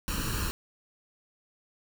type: noise with comb filter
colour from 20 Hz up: pink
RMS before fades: -31 dBFS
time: 0.08-0.51 s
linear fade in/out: 0 ms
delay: 0.71 ms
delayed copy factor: +0.8
effects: none